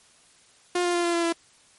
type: tone with pitch steps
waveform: sawtooth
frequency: 354.8 / 350.9 / 347.1 / 343.3 / 339.6 / 335.9 Hz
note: F4 / F4 / F4 / F4 / F4 / E4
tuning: +27 / +8 / -11 / -30 / -48 / +33 cents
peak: -18 dBFS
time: 0.75-1.326 s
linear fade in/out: 5 ms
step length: 96 ms
effects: white hiss -57 dBFS RMS until 1.78 s + MP3 48 kbps